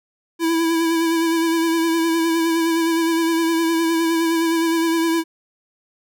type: tone with vibrato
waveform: square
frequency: 330 Hz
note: E4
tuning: 2 cents sharp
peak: -17 dBFS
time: 0.39-5.24 s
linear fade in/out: 50 ms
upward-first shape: sine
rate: 9.7 Hz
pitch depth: 29 cents each way
effects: none